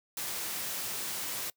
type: noise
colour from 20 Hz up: white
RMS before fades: -36 dBFS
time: 0.17-1.5 s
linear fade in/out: 2 ms
effects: noise-tail reverb RT60 0.1 s tail -23 dB re dry + high-pass 100 Hz 12 dB/octave